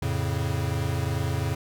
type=chord; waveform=square; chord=F augmented; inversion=none; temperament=equal; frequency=87.31 / 110 / 138.59 Hz; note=F2 / A2 / C#3; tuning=0 / 0 / 0 cents; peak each=-30 dBFS; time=0.02-1.55 s; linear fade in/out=5 ms; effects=none